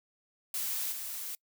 blue noise with level steps, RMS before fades -34 / -39 dBFS, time 0.54-1.35 s, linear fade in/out 2 ms, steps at 0.91 s, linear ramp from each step 20 ms, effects noise-tail reverb RT60 0.1 s tail -25 dB re dry

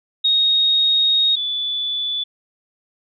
sine tone pair in turn, 3739 / 3468 Hz, A#7 / A7, +4 / -26 cents, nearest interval minor second, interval 130 cents, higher first, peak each -13 / -20 dBFS, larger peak first, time 0.24-1.36 / 1.36-2.24 s, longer first, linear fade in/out 10 ms, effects none

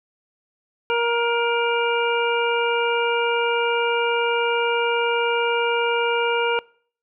harmonic tone, 470.6 Hz, A#4, 16 cents sharp, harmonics 1 / 2 / 3 / 5 / 6, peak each -21 / -24 / -26 / -28 / -29 dBFS, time 0.9-6.59 s, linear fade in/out 0 ms, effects noise-tail reverb RT60 0.5 s tail -24 dB re dry

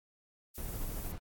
violet noise, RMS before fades -45 dBFS, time 0.54-1.13 s, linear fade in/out 20 ms
brown noise with tremolo, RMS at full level -38 dBFS, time 0.58-1.18 s, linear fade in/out 0 ms, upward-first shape square, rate 13 Hz, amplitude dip 25%
effects AAC 64 kbps

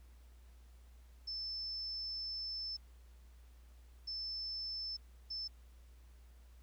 sine tone bursts at uneven times, 5280 Hz, E8, 2 cents sharp, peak -39 dBFS, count 3, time 1.27-2.77 / 4.07-4.97 / 5.3-5.48 s, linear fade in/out 10 ms, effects added 60 Hz sine -56 dBFS peak until 6.62 s + pink hiss -71 dBFS RMS until 6.62 s

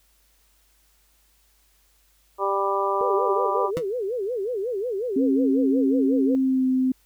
harmonic tone, 197.1 Hz, G3, 10 cents sharp, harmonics 2 / 3 / 4 / 5 / 6, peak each -26 / -28 / -30 / -26 / -27 dBFS, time 2.38-3.71 s, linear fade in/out 50 ms
sine tone with vibrato, 440 Hz, A4, in tune, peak -24 dBFS, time 3.01-6.35 s, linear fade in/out 0 ms, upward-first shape sine, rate 5.5 Hz, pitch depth 250 cents each way
20% pulse tone with exponential decay, 163 Hz, E3, 19 cents flat, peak -18 dBFS, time 3.77-3.85 s, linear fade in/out 0 ms, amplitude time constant 16 ms
sine tone with pitch glide, 269.2 to 258.8 Hz, C4 to C4, +49 to -19 cents, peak -18 dBFS, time 5.16-6.92 s, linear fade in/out 5 ms, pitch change -68 cents, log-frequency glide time 6.21-6.66 s
effects added 50 Hz sine -63 dBFS peak until 7.05 s + white hiss -63 dBFS RMS until 7.05 s

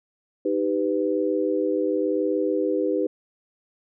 sine chord, Eb augmented, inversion none, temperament equal with one note detuned, 311.1 / 392 / 498.8 Hz, Eb4 / G4 / B4, 0 / 0 / +17 cents, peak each -25 dBFS, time 0.45-3.07 s, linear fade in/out 5 ms, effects none

